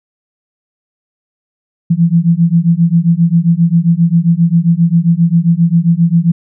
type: beating tone pair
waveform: sine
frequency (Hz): 165 / 172.5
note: E3 / F3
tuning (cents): +2 / -21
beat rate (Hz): 7.5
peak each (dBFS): -10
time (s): 1.9-6.32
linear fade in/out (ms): 10
effects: none